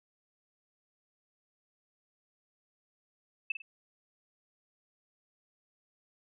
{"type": "tone with echo", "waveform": "sine", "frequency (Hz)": 2637, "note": "E7", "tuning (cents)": 0, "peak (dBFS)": -27, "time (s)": [3.5, 3.52], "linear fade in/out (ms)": 5, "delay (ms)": 50, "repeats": 2, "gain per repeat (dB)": -9, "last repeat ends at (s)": 3.62, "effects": []}